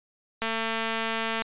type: click train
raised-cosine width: 0.3 ms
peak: -13 dBFS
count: 226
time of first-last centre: 0.42-1.42 s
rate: 225 Hz
effects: resampled to 8000 Hz